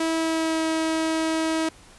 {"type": "tone with pitch glide", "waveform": "sawtooth", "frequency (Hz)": [324.9, 320.8], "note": ["E4", "E4"], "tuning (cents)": [-25, -47], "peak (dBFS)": -18, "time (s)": [0, 1.69], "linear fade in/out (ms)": 5, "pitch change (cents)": -22, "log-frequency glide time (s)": [0.16, 0.64], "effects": ["pink hiss -50 dBFS RMS until 1.98 s", "resampled to 24000 Hz"]}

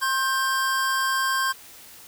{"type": "tone pair together", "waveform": "square", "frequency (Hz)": [1065, 1572.8], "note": ["C6", "G6"], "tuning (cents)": [30, 5], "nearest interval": "perfect fifth", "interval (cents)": 675, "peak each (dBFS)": -25, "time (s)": [0.01, 1.53], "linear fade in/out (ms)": 20, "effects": ["white hiss -46 dBFS RMS until 2.07 s"]}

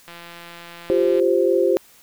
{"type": "click train", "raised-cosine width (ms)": 0.3, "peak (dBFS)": -23, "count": 192, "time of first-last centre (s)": [0.08, 1.197], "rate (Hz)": 171}
{"type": "chord", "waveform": "sine", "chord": "F suspended second", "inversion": "none", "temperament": "just", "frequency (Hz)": [349.2, 392.9, 523.8], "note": ["F4", "G4", "C5"], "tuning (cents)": [0, 4, 2], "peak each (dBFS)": -19, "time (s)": [0.9, 1.77], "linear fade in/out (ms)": 0}
{"effects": ["white hiss -51 dBFS RMS until 2.02 s"]}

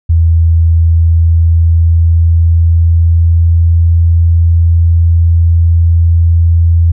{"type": "tone with pitch glide", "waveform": "sine", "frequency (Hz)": [82.41, 83.85], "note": ["E2", "E2"], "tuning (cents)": [0, 30], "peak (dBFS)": -4, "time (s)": [0.09, 6.92], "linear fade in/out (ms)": 10, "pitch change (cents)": 30, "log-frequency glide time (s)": [0.51, 3.93], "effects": []}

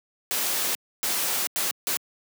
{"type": "noise bursts at uneven times", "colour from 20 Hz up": "white", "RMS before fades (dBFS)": -26, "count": 4, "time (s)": [[0.31, 0.75], [1.03, 1.47], [1.56, 1.71], [1.87, 1.97]], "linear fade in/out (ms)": 0, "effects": ["high-pass 200 Hz 12 dB/octave"]}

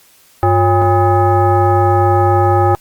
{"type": "tone with frequency modulation", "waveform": "sine", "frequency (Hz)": 356.1, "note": "F4", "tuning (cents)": 34, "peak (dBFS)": -8, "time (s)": [0.43, 2.75], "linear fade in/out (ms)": 0, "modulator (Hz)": 454, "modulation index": 1.6, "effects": ["white hiss -48 dBFS RMS until 2.8 s", "Opus 48 kbps"]}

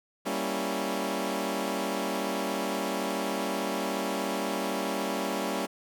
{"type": "chord", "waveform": "15% pulse", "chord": "G diminished seventh", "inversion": "none", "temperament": "equal", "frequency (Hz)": [196, 233.1, 277.2, 329.6], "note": ["G3", "Bb3", "Db4", "Fb4"], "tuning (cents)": [0, 0, 0, 0], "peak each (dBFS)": [-27, -29, -27, -30], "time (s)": [0.25, 5.67], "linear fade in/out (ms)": 20, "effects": []}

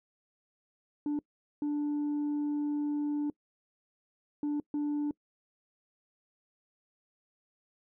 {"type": "tone bursts at uneven times", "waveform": "sine", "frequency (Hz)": 293.7, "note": "D4", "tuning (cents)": 0, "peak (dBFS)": -26, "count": 4, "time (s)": [[1.06, 1.19], [1.62, 3.3], [4.43, 4.6], [4.74, 5.11]], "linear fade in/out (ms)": 2, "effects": ["noise-tail reverb RT60 0.1 s tail -25 dB re dry", "tanh soft clip ceiling -28 dBFS"]}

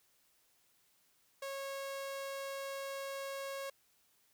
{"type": "tone", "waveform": "sawtooth", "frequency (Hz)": 548, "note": "C#5", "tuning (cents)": -20, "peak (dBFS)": -36, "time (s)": [1.42, 3.7], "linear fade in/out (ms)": 5, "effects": ["white hiss -72 dBFS RMS until 4.33 s"]}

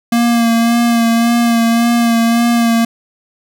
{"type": "tone with vibrato", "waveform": "square", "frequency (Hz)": 233.1, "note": "A#3", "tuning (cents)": 0, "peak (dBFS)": -10, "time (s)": [0.12, 2.85], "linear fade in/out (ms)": 5, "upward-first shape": "sine", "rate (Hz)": 1.8, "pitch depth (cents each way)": 25, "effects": []}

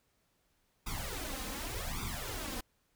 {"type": "noise with flanger", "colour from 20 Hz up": "pink", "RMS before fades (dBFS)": -39, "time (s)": [0.86, 2.61], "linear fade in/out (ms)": 10, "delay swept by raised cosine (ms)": [0.83, 3.93], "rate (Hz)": 0.86, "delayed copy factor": 0.95, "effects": ["pink hiss -75 dBFS RMS until 2.95 s"]}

